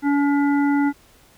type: harmonic tone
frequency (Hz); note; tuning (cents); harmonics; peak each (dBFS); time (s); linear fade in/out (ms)
284.8; C#4; +47; 1 / 3 / 5 / 7; -16 / -26 / -30 / -33; 0.02-0.93; 50
effects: pink hiss -53 dBFS RMS until 1.37 s